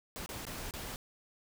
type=noise with dropouts; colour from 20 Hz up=pink; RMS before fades=-42 dBFS; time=0.16-0.96 s; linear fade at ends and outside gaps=0 ms; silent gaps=0.261-0.291 / 0.452-0.467 / 0.709-0.738 s; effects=none

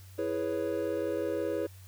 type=chord; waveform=triangle; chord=C# minor seventh; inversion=first; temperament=equal; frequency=329.6 / 415.3 / 493.9 / 554.4 Hz; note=E4 / G#4 / B4 / C#5; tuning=0 / 0 / 0 / 0 cents; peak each=-33 dBFS; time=0.18-1.67 s; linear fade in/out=10 ms; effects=added 94 Hz sine -48 dBFS peak until 1.87 s + white hiss -58 dBFS RMS until 1.87 s

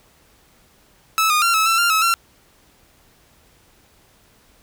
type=tone with pitch steps; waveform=sawtooth; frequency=1305 / 1225 / 1373 / 1298 / 1339 / 1391 / 1292 / 1363 Hz; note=E6 / D#6 / F6 / E6 / E6 / F6 / E6 / F6; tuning=-18 / -27 / -30 / -27 / +27 / -7 / -35 / -43 cents; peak=-11 dBFS; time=1.18-2.14 s; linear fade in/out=0 ms; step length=120 ms; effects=pink hiss -55 dBFS RMS until 4.62 s

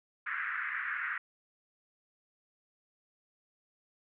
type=band-pass noise; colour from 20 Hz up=white; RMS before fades=-36 dBFS; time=0.26-1.18 s; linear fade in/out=5 ms; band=1300 to 2000 Hz; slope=48 dB/octave; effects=none

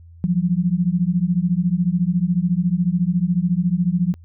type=beating tone pair; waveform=sine; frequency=170 / 184 Hz; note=F3 / F#3; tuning=-46 / -9 cents; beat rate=14 Hz; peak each=-19 dBFS; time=0.24-4.14 s; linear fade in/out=0 ms; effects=added 84 Hz sine -41 dBFS peak until 4.24 s

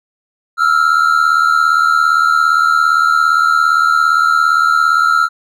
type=tone pair together; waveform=triangle; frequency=1319.4 / 1396.9 Hz; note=E6 / F6; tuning=+1 / 0 cents; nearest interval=minor second; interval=99 cents; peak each=-10 dBFS; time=0.57-5.29 s; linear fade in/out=50 ms; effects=none

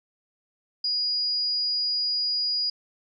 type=tone; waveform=sine; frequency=4890 Hz; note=D#8; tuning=31 cents flat; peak=-23 dBFS; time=0.84-2.7 s; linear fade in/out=5 ms; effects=none

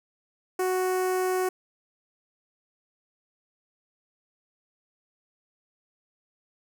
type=tone with notch filter; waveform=sawtooth; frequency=370 Hz; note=F#4; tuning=in tune; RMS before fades=-26 dBFS; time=0.59-1.49 s; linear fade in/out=5 ms; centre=3600 Hz; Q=0.64; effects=none

